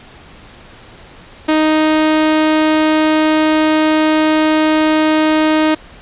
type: tone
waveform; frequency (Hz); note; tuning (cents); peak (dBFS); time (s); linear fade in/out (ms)
sawtooth; 311.1; D#4; 0; -6; 1.48-5.75; 10
effects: pink hiss -39 dBFS RMS until 6.01 s + resampled to 8000 Hz